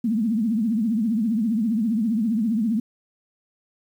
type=tone with vibrato; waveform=sine; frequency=221.9 Hz; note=A3; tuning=15 cents sharp; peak=-19 dBFS; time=0.04-2.8 s; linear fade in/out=5 ms; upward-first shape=triangle; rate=15 Hz; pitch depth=180 cents each way; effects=9-bit